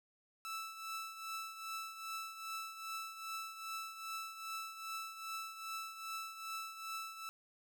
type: tone with tremolo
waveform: sawtooth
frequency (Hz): 1318.5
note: E6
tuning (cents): 0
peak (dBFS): -36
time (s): 0.45-7.29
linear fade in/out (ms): 0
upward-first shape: triangle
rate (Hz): 2.5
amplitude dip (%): 70
effects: none